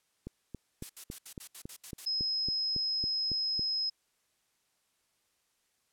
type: click train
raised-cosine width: 3 ms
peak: -27 dBFS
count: 13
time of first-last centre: 0.27-3.594 s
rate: 3.61 Hz
type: noise bursts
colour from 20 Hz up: blue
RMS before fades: -43 dBFS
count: 9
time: 0.82-2.055 s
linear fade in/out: 5 ms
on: 75 ms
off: 70 ms
type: tone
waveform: sine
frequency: 5120 Hz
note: D#8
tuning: 49 cents sharp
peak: -29 dBFS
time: 2.06-3.9 s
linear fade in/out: 10 ms
effects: white hiss -75 dBFS RMS until 5.92 s + low-pass 11000 Hz 12 dB/octave